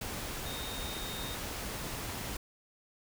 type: tone in noise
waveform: sine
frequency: 3700 Hz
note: A#7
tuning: 14 cents flat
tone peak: -43 dBFS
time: 0.46-1.35 s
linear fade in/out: 5 ms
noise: pink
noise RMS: -39 dBFS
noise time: 0.01-2.37 s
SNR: -7 dB
effects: none